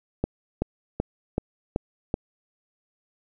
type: click train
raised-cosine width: 2 ms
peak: -10 dBFS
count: 6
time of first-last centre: 0.24-2.141 s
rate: 2.63 Hz
effects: none